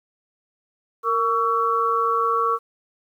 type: tone cluster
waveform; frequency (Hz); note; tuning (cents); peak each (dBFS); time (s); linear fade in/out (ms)
sine; 462.4 / 1127 / 1331; A#4 / C#6 / E6; -14 / +28 / +16; -25 / -20 / -24; 1.03-2.59; 50
effects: 9-bit